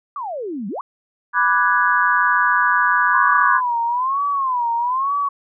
sine exponential two-way sweep, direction down then up, 1205 to 184.4 to 1205 Hz, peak -24 dBFS, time 0.16-0.81 s, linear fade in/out 2 ms, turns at 0.68 s
sine chord, G# half-diminished seventh, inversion first, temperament equal, 987.8 / 1174.7 / 1480 / 1661.2 Hz, B5 / D6 / F#6 / G#6, 0 / 0 / 0 / 0 cents, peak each -19 dBFS, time 1.33-3.61 s, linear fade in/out 50 ms
sine tone with vibrato, 1031 Hz, C6, 26 cents flat, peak -17 dBFS, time 3.13-5.29 s, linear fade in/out 10 ms, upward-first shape sine, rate 1.1 Hz, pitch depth 180 cents each way
effects none

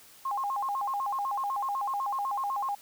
sine tone with vibrato, 932.3 Hz, A#5, in tune, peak -28 dBFS, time 0.25-2.75 s, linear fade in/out 5 ms, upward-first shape square, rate 8 Hz, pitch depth 240 cents each way, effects white hiss -54 dBFS RMS until 2.81 s

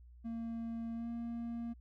triangle tone with pitch glide, 229.4 to 233.5 Hz, A#3 to A#3, -28 to +3 cents, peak -36 dBFS, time 0.24-1.74 s, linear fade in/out 20 ms, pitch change +31 cents, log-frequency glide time 0.94-1.08 s, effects added 60 Hz sine -54 dBFS peak until 1.8 s

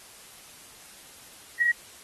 sine tone, 1905 Hz, A#6, 37 cents sharp, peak -18 dBFS, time 1.6-1.72 s, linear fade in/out 10 ms, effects white hiss -49 dBFS RMS until 2.03 s + AAC 32 kbps

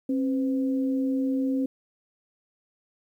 sine tone pair together, 268 / 506 Hz, C4 / B4, +42 / +42 cents, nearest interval major seventh, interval 1100 cents, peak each -23 / -34 dBFS, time 0.09-1.66 s, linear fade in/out 5 ms, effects 10-bit

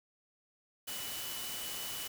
sine tone in noise, 2967 Hz, F#7, 4 cents sharp, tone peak -45 dBFS, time 0.87-2.08 s, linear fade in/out 10 ms, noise white, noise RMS -41 dBFS, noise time 0.87-2.08 s, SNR -7 dB, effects none

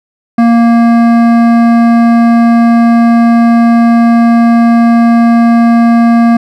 sine tone with hard clipping, 233.1 Hz, A#3, in tune, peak -5 dBFS, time 0.38-6.37 s, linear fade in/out 5 ms, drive 13 dB, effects none

